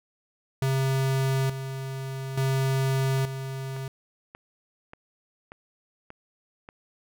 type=tone with tremolo; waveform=square; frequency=133.8 Hz; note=C3; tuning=39 cents sharp; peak=-23 dBFS; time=0.62-3.88 s; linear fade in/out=2 ms; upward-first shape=square; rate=0.57 Hz; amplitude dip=65%
type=click train; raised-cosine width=0.5 ms; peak=-27 dBFS; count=7; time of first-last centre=3.18-6.689 s; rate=1.71 Hz
effects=none